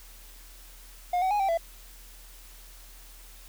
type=tone with pitch steps; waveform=triangle; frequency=714 / 754 / 829 / 778 / 669 Hz; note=F5 / F#5 / G#5 / G5 / E5; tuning=+38 / +32 / -3 / -13 / +25 cents; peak=-21 dBFS; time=1.13-1.575 s; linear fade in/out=5 ms; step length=89 ms; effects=added 40 Hz sine -48 dBFS peak until 3.48 s + white hiss -52 dBFS RMS until 3.48 s